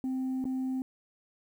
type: tone with dropouts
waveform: sine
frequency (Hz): 260.3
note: C4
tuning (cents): -9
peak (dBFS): -27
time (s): 0.04-0.82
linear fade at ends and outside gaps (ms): 1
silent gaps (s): 0.442-0.453
effects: tanh soft clip ceiling -28 dBFS + 10-bit